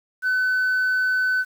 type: tone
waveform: sine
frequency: 1510 Hz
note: F#6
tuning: 35 cents sharp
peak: -16 dBFS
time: 0.22-1.45 s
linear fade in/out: 50 ms
effects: tanh soft clip ceiling -17 dBFS + 8-bit